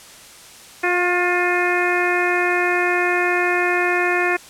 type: harmonic tone with a mistuned harmonic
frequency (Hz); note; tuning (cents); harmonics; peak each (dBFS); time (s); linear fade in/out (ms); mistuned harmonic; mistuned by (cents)
354.7; F4; +27; 1 / 2 / 3 / 4 / 5 / 6 / 7; -21 / -24 / -27 / -26 / -22 / -26 / -25; 0.83-4.37; 10; 3; +26
effects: white hiss -42 dBFS RMS until 4.49 s + low-pass 10000 Hz 12 dB/octave